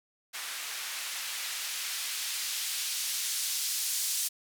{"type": "noise with band-pass filter sweep", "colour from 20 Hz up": "blue", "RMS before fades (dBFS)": -34, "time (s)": [0.33, 4.29], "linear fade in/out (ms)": 20, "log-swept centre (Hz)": [1500, 5700], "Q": 0.72, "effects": []}